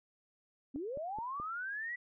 sine linear sweep, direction up, 249.2 to 1975.5 Hz, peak -37 dBFS, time 0.74-1.96 s, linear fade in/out 10 ms
click train, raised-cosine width 2 ms, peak -34 dBFS, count 4, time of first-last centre 0.76-1.4 s, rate 4.69 Hz
effects none

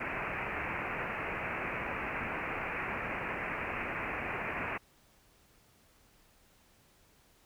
white low-pass noise, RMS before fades -37 dBFS, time 0-4.78 s, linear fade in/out 10 ms, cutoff 2600 Hz, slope 96 dB/octave, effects pink hiss -65 dBFS RMS until 7.45 s

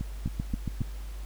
two click trains, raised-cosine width 5 ms, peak -17 / -20 dBFS, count 5 / 4, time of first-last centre 0.26-0.816 / 0.01-0.808 s, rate 7.19 / 3.76 Hz, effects added 50 Hz sine -35 dBFS peak until 1.25 s + pink hiss -52 dBFS RMS until 1.25 s

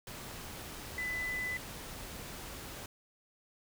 sine tone in noise, 2000 Hz, B6, 21 cents sharp, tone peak -34 dBFS, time 0.98-1.57 s, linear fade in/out 2 ms, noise pink, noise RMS -45 dBFS, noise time 0.07-2.86 s, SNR +8 dB, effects none

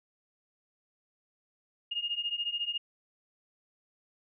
sine beating tone pair, 2834 / 2848 Hz, F7 / F7, +25 / +33 cents, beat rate 14 Hz, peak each -35 / -33 dBFS, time 1.91-2.78 s, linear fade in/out 10 ms, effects none

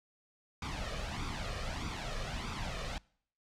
pink noise with flanger, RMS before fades -38 dBFS, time 0.62-2.98 s, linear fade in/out 2 ms, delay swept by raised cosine 0.84 to 1.7 ms, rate 1.6 Hz, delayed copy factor +0.65, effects noise-tail reverb RT60 0.6 s tail -25 dB re dry + low-pass 5000 Hz 12 dB/octave

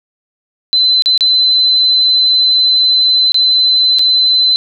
sine tone with dropouts, 4044 Hz, B7, 40 cents sharp, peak -7 dBFS, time 0.73-4.56 s, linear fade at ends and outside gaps 0 ms, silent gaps 1.022-1.059 / 1.177-1.208 / 3.32-3.344 / 3.986-3.993 s, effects none

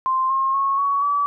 sine tone with pitch steps, 1046.5 / 1071 / 1096 / 1121.6 / 1147.8 Hz, C6 / C6 / C#6 / C#6 / D6, 0 / +40 / -20 / +20 / -40 cents, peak -17 dBFS, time 0.06-1.26 s, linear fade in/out 0 ms, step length 240 ms, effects none

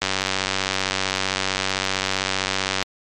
click train, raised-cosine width 0.2 ms, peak -3 dBFS, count 269, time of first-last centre 0.02-2.826 s, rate 95.5 Hz, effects MP3 64 kbps

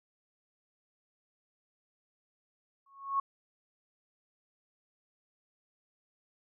sine tone with exponential growth, 1100 Hz, C#6, 14 cents flat, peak -24 dBFS, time 2.86-3.2 s, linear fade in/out 5 ms, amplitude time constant 72 ms, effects none

